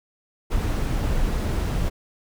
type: noise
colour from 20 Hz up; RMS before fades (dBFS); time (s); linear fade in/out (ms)
brown; -23; 0.5-1.9; 20
effects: none